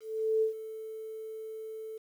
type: tone with ADSR envelope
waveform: sine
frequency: 440 Hz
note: A4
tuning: in tune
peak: -23 dBFS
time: 0-1.98 s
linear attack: 420 ms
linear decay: 110 ms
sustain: -15 dB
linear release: 8 ms
effects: 10-bit